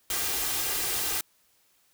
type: noise with comb filter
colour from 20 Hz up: white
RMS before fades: -29 dBFS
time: 0.1-1.21 s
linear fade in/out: 2 ms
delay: 2.5 ms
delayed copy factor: +0.5
effects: white hiss -66 dBFS RMS until 1.93 s

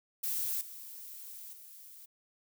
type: noise with level steps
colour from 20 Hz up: violet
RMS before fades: -34 / -47 / -52 dBFS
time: 0.23-2.06 s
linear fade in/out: 10 ms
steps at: 0.61 / 1.53 s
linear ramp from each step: 2 ms
effects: none

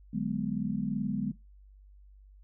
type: chord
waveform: sine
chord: G# half-diminished seventh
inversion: second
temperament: equal with one note detuned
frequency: 146.83 / 185 / 207.7 / 246.2 Hz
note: D3 / F#3 / G#3 / B3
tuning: 0 / 0 / 0 / -5 cents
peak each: -37 / -35 / -32 / -35 dBFS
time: 0.13-1.32 s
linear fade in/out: 10 ms
effects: noise-tail reverb RT60 0.2 s tail -18 dB re dry + added 49 Hz sine -52 dBFS peak until 2.43 s

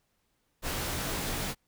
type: noise with comb filter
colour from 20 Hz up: pink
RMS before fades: -33 dBFS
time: 0.62-1.55 s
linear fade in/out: 50 ms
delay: 19 ms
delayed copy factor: -0.8
effects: pink hiss -75 dBFS RMS until 1.67 s

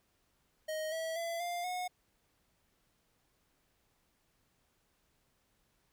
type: tone with pitch steps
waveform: square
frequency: 625 / 648.9 / 673.7 / 699.5 / 726.3 Hz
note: D#5 / E5 / E5 / F5 / F#5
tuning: +8 / -27 / +38 / +3 / -32 cents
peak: -36 dBFS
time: 0.68-1.88 s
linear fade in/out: 10 ms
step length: 240 ms
effects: pink hiss -75 dBFS RMS until 5.92 s

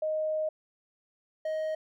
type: tone pair in turn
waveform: sine / triangle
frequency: 622.3 / 627 Hz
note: D#5 / D#5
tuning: 0 / +13 cents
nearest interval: unison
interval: 13 cents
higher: second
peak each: -27 / -27 dBFS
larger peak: neither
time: 0.02-0.49 / 1.45-1.75 s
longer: first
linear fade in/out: 5 ms
effects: none

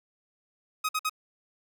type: tone bursts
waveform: sawtooth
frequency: 1259 Hz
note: D#6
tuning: 20 cents sharp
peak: -22 dBFS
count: 3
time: 0.84-1.096 s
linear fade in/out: 10 ms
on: 50 ms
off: 53 ms
effects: none

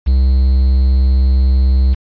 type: tone with quantisation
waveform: triangle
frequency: 65.41 Hz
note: C2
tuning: in tune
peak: -6 dBFS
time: 0.06-1.95 s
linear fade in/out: 20 ms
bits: 6
effects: resampled to 11025 Hz

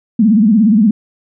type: tone with vibrato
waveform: sine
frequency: 215.1 Hz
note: A3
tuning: 39 cents flat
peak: -6 dBFS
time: 0.19-0.91 s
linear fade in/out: 5 ms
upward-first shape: sine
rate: 17 Hz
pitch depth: 160 cents each way
effects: none

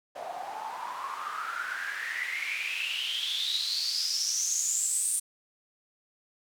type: noise with band-pass filter sweep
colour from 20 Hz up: white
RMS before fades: -32 dBFS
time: 0.15-5.2 s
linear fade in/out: 10 ms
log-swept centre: 670 to 9100 Hz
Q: 9.8
effects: none

